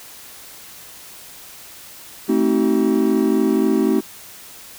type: chord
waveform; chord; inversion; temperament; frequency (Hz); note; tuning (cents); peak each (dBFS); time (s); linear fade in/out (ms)
triangle; A diminished seventh; none; just; 220 / 264 / 316.8 / 380.2; A3 / C4 / Eb4 / Gb4; 0 / +16 / +31 / +47; -18; 2.28-4.01; 20
effects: white hiss -40 dBFS RMS until 4.78 s

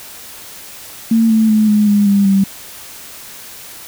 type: tone with pitch steps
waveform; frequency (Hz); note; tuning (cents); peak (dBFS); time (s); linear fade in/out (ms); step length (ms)
sine; 226.4 / 220.8 / 215.4 / 210.1 / 205 / 199.96 / 195.05; A3 / A3 / A3 / G#3 / G#3 / G3 / G3; +50 / +6 / -37 / +20 / -22 / +35 / -8; -8; 1.11-2.44; 5; 190
effects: white hiss -34 dBFS RMS until 3.87 s

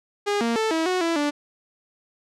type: tone with pitch steps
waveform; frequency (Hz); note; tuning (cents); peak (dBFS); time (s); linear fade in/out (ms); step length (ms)
sawtooth; 409 / 232.3 / 441 / 323.5 / 367.1 / 333.3 / 292.3; G#4 / A#3 / A4 / E4 / F#4 / E4 / D4; -26 / -6 / +4 / -32 / -14 / +19 / -8; -17; 0.26-1.31; 20; 150
effects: low-pass 7000 Hz 12 dB/octave

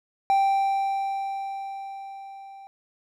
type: tone with level ramp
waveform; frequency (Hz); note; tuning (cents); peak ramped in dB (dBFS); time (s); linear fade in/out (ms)
triangle; 784; G5; 0; -15 to -40; 0.3-2.67; 0
effects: none

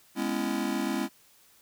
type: chord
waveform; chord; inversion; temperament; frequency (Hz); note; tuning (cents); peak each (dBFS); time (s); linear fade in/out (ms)
square; C# minor seventh; second; just; 207.9 / 249.5 / 277.2 / 332.6; G#3 / B3 / C#4 / E4; +2 / +18 / 0 / +16; -34; 0.15-1.09; 50
effects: white hiss -60 dBFS RMS until 1.61 s

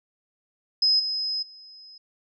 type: tone with level steps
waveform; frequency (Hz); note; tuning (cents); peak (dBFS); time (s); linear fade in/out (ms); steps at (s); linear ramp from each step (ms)
sine; 5080; D#8; +35; -17 / -25 / -44; 0.82-1.98; 5; 0.99 / 1.42; 10
effects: none

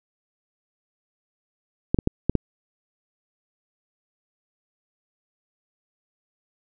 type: clicks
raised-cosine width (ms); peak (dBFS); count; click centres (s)
3; -6; 5; 1.945 / 1.988 / 2.074 / 2.296 / 2.353
effects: none

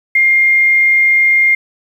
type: tone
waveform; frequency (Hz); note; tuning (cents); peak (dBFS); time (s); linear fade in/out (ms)
sine; 2118; C7; +21; -7; 0.15-1.55; 5
effects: 7-bit

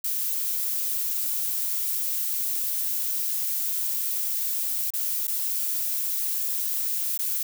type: noise with dropouts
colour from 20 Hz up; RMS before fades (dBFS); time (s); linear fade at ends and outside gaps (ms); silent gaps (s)
violet; -27; 0.04-7.43; 5; 4.905-4.936 / 5.271-5.278 / 7.176-7.19
effects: none

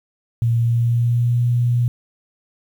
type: tone with pitch glide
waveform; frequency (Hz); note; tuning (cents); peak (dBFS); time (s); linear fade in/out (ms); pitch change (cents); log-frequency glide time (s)
sine; 116.54 to 120.86; A#2 to B2; 0 to -37; -14; 0.42-1.88; 0; +63; 0.54-1.43
effects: 8-bit

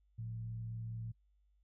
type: tone with frequency modulation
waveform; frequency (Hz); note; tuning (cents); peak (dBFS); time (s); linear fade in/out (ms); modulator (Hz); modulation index
sine; 113.3; A#2; -49; -40; 0.18-1.12; 10; 64.8; 0.39
effects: noise-tail reverb RT60 0.1 s tail -23 dB re dry + added 50 Hz sine -69 dBFS peak until 1.63 s

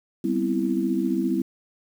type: chord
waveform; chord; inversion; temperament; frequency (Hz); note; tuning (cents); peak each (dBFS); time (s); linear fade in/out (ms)
sine; C major seventh; second; equal; 196 / 246.9 / 261.6 / 329.6; G3 / B3 / C4 / E4; 0 / 0 / 0 / 0; -27 / -28 / -27 / -25; 0.24-1.42; 5
effects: 8-bit

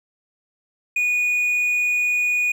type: tone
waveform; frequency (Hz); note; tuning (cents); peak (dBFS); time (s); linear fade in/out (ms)
triangle; 2461; D#7; -20; -16; 0.96-2.52; 5
effects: none

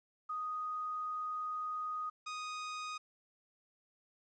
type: tone pair in turn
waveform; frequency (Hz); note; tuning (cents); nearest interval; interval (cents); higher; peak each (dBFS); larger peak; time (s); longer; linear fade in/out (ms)
sine / sawtooth; 1244.5 / 1244.5; D#6 / D#6; 0 / 0; unison; 0; neither; -36 / -36; neither; 0.29-2.1 / 2.26-2.98; first; 10
effects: resampled to 16000 Hz + 12-bit

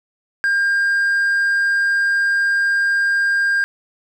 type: tone with hard clipping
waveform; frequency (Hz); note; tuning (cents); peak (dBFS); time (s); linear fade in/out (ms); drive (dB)
sine; 1604; G6; +39; -15; 0.44-3.64; 0; 2
effects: none

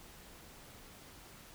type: silence
effects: pink hiss -55 dBFS RMS until 1.54 s

